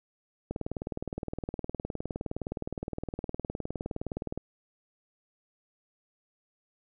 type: click train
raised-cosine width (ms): 2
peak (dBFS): -20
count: 76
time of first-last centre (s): 0.51-4.376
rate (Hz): 19.4
effects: none